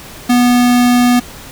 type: tone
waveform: square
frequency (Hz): 244.8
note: B3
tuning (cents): -15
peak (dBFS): -8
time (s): 0.29-1.2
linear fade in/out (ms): 10
effects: pink hiss -33 dBFS RMS until 1.51 s